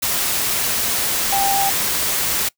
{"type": "tone in noise", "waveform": "sine", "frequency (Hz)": 790, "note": "G5", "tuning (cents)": 13, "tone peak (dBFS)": -17, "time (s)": [1.32, 1.7], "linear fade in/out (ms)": 10, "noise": "white", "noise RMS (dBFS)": -20, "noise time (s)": [0.02, 2.49], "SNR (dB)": 0, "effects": ["noise-tail reverb RT60 0.1 s tail -23 dB re dry"]}